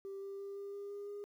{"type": "tone with pitch steps", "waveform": "sine", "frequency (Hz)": [392, 394.7, 397.5, 400.2, 403, 405.8, 408.6], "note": ["G4", "G4", "G4", "G4", "G4", "G#4", "G#4"], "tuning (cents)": [0, 12, 24, 36, 48, -40, -28], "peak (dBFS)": -40, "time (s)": [0.05, 1.24], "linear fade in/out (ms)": 0, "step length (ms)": 170, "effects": ["tanh soft clip ceiling -40 dBFS", "12-bit"]}